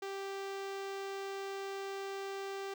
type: tone with notch filter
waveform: sawtooth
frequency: 392 Hz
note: G4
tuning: in tune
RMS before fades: -41 dBFS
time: 0.02-2.74 s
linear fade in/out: 5 ms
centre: 11000 Hz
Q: 0.73
effects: none